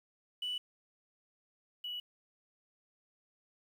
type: tone pair in turn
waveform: sine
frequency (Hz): 2967 / 2940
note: F#7 / F#7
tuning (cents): +4 / -12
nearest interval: unison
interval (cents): 16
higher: first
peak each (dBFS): -33 / -37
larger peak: first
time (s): 0.42-0.58 / 1.84-2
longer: neither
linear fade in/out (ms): 5
effects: tanh soft clip ceiling -31 dBFS + 10-bit